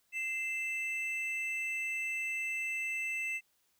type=tone pair together; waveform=triangle; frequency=2078 / 2649 Hz; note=C7 / E7; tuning=-12 / +8 cents; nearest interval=major third; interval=420 cents; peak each=-37 / -33 dBFS; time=0.12-3.41 s; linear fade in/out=50 ms; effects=white hiss -74 dBFS RMS until 3.79 s